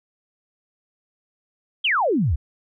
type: exponential sweep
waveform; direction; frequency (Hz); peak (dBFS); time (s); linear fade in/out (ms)
sine; down; 3385 to 61.74; -17; 1.84-2.36; 10
effects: none